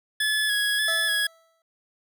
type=tone with vibrato; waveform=25% pulse; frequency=1694 Hz; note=G#6; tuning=34 cents sharp; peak=-18 dBFS; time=0.2-1.27 s; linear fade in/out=5 ms; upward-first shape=square; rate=1.7 Hz; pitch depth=27 cents each way
type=tone with exponential decay; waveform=25% pulse; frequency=656 Hz; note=E5; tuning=9 cents flat; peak=-26 dBFS; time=0.88-1.62 s; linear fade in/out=2 ms; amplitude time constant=160 ms
effects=none